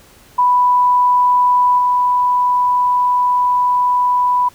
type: tone with level steps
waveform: sine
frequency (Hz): 989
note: B5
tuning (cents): +2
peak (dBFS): -9 / -11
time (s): 0.38-4.49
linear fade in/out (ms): 10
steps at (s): 1.78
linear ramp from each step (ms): 10
effects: pink hiss -46 dBFS RMS until 4.54 s